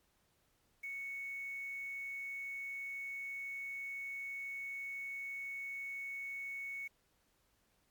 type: tone with quantisation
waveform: sine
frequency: 2217 Hz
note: C#7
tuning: in tune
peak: -40 dBFS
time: 0.83-6.88 s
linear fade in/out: 10 ms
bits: 10
effects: pink hiss -75 dBFS RMS until 7.9 s + MP3 96 kbps